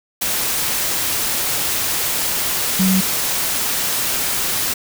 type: tone in noise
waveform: sine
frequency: 188.7 Hz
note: F#3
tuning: 34 cents sharp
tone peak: -13 dBFS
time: 2.79-3.01 s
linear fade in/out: 10 ms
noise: white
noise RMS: -20 dBFS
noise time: 0.21-4.74 s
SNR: +4 dB
effects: none